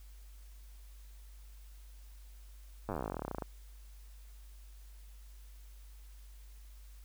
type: slowing click train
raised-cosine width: 1 ms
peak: -23 dBFS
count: 27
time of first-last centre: 2.89-3.422 s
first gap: 9 ms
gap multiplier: 1.06
effects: added 50 Hz sine -50 dBFS peak until 7.04 s + white hiss -65 dBFS RMS until 7.04 s